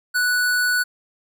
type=tone; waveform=square; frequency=1479 Hz; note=F#6; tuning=1 cent flat; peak=-18 dBFS; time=0.14-0.84 s; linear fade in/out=20 ms; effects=none